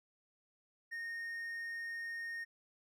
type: tone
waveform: triangle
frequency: 1847 Hz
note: A#6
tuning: 16 cents flat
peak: -38 dBFS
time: 0.91-2.45 s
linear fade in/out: 20 ms
effects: none